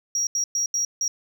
sine tone bursts at uneven times, 5680 Hz, F8, 28 cents sharp, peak -19 dBFS, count 5, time 0.15-0.27 / 0.35-0.44 / 0.55-0.66 / 0.74-0.85 / 1.01-1.08 s, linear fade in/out 2 ms, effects tanh soft clip ceiling -19 dBFS

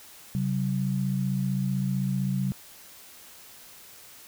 sine tone pair together, 134.35 / 190 Hz, C3 / F#3, +46 / +46 cents, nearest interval tritone, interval 600 cents, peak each -27 dBFS, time 0.35-2.52 s, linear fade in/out 0 ms, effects white hiss -49 dBFS RMS until 4.27 s

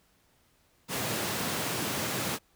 pink high-pass noise, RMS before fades -32 dBFS, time 0.88-2.39 s, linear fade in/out 50 ms, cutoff 110 Hz, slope 24 dB/octave, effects pink hiss -67 dBFS RMS until 2.55 s

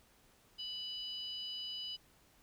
harmonic tone, 990 Hz, B5, 4 cents sharp, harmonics 3 / 4 / 5, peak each -42 / -52 / -45 dBFS, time 0.58-1.97 s, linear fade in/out 20 ms, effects pink hiss -67 dBFS RMS until 2.42 s

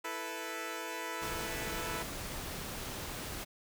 10% pulse chord, E suspended fourth, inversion none, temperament equal, 329.6 / 440 / 493.9 Hz, E4 / A4 / B4, 0 / 0 / 0 cents, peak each -34 dBFS, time 0.04-2.03 s, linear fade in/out 10 ms
pink noise, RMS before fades -41 dBFS, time 1.21-3.45 s, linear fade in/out 20 ms
effects none

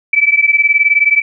sine beating tone pair, 2300 / 2319 Hz, D7 / D7, -37 / -22 cents, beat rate 19 Hz, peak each -11 dBFS, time 0.13-1.22 s, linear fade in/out 5 ms, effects none

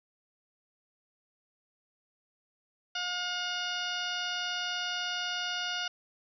harmonic tone with a mistuned harmonic, 716 Hz, F5, 43 cents sharp, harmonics 1 / 2 / 3 / 4 / 5 / 6 / 7 / 8, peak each -41 / -36 / -45 / -36 / -41 / -44 / -43 / -45 dBFS, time 2.95-5.88 s, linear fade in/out 5 ms, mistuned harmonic 6, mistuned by +63 cents, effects none

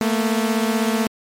sawtooth beating tone pair, 220 / 236 Hz, A3 / A#3, 0 / +22 cents, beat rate 16 Hz, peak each -15 / -19 dBFS, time 0.01-1.07 s, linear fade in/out 0 ms, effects MP3 64 kbps

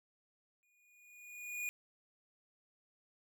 square tone with exponential growth, 2448 Hz, D#7, 29 cents flat, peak -36 dBFS, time 0.63-1.69 s, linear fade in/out 0 ms, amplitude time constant 230 ms, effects none

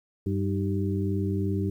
harmonic tone with a mistuned harmonic, 97.1 Hz, G2, 16 cents flat, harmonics 1 / 2 / 3 / 4, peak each -27 / -30 / -32 / -33 dBFS, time 0.26-1.7 s, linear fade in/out 5 ms, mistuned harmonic 3, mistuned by +83 cents, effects 10-bit

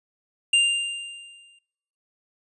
square tone with exponential decay, 2794 Hz, F7, in tune, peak -15 dBFS, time 0.53-1.59 s, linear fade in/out 5 ms, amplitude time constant 230 ms, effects noise-tail reverb RT60 0.9 s tail -26 dB re dry + resampled to 24000 Hz

